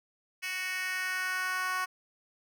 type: tone with high-pass filter sweep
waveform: 10% pulse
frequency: 370 Hz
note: F#4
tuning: in tune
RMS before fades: -33 dBFS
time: 0.42-1.86 s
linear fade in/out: 20 ms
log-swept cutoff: 2400 to 1100 Hz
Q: 2.3
effects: none